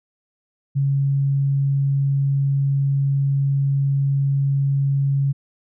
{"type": "tone", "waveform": "sine", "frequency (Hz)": 138.59, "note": "C#3", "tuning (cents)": 0, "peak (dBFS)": -16, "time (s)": [0.75, 5.33], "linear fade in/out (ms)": 20, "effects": []}